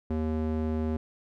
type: tone with band-pass filter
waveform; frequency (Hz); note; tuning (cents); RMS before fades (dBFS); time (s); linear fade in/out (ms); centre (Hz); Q
square; 78.3; D#2; +11; -29; 0.1-0.97; 5; 270; 0.95
effects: none